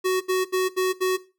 square tone bursts, 371.8 Hz, F#4, 8 cents sharp, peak -20 dBFS, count 5, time 0.04-1.174 s, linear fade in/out 20 ms, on 170 ms, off 71 ms, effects noise-tail reverb RT60 0.3 s tail -17 dB re dry

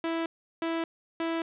sawtooth tone bursts, 329.7 Hz, E4, in tune, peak -24 dBFS, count 3, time 0.04-1.42 s, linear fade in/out 2 ms, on 220 ms, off 360 ms, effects resampled to 8000 Hz + 10-bit

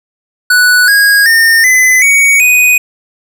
square tone with pitch steps, 1480 / 1642.2 / 1822.1 / 2022 / 2243 / 2489 Hz, F#6 / G#6 / A#6 / B6 / C#7 / D#7, 0 / -20 / -40 / +40 / +20 / 0 cents, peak -5 dBFS, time 0.5-2.78 s, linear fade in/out 5 ms, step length 380 ms, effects none

